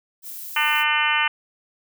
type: noise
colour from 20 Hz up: violet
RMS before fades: -35 dBFS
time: 0.22-0.85 s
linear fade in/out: 50 ms
type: harmonic tone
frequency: 300 Hz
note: D4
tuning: 37 cents sharp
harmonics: 3 / 4 / 5 / 6 / 7 / 8 / 9 / 10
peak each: -26 / -26 / -26 / -26 / -26 / -26 / -26 / -26 dBFS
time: 0.56-1.28 s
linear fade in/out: 5 ms
effects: none